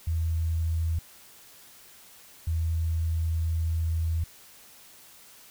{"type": "tone pair in turn", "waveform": "sine", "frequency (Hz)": [81.7, 81.7], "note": ["E2", "E2"], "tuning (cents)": [-15, -15], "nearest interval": "unison", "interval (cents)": 0, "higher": "neither", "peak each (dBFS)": -24, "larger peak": "neither", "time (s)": [[0.07, 0.99], [2.47, 4.24]], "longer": "second", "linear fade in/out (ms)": 5, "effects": ["white hiss -52 dBFS RMS until 5.5 s"]}